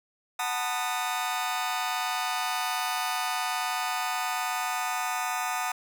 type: chord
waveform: sawtooth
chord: B dominant seventh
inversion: second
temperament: just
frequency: 740.8 / 889 / 987.8 / 1234.7 Hz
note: F#5 / A5 / B5 / D#6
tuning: +2 / +18 / 0 / -14 cents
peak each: -28 / -30 / -33 / -29 dBFS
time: 0.39-5.72 s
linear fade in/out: 5 ms
effects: none